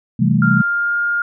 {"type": "chord", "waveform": "sine", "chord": "A minor seventh", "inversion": "first", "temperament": "equal", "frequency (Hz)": [130.81, 164.81, 196, 220], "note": ["C3", "E3", "G3", "A3"], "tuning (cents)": [0, 0, 0, 0], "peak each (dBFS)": -17, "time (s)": [0.19, 0.62], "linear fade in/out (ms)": 10}
{"type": "tone with pitch glide", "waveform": "sine", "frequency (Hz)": [1396.9, 1413.1], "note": ["F6", "F6"], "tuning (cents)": [0, 20], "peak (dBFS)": -15, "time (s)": [0.42, 1.22], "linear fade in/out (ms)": 2, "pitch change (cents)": 20, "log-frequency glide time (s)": [0.56, 0.97]}
{"effects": []}